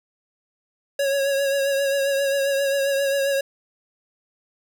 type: tone with vibrato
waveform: square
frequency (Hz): 553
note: C#5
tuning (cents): -4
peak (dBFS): -20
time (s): 0.99-3.41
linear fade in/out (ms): 5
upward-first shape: triangle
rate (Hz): 7.5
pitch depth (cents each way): 38
effects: none